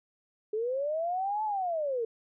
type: linear two-way sweep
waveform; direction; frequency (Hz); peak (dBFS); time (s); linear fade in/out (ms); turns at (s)
sine; up then down; 417.5 to 875 to 440.3; -28; 0.53-2.05; 5; 1.44
effects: none